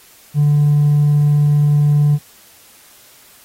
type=tone with hard clipping; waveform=sine; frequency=146.83 Hz; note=D3; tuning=in tune; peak=-10 dBFS; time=0.34-2.19 s; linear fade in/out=50 ms; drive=1 dB; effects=white hiss -46 dBFS RMS until 3.44 s + AAC 48 kbps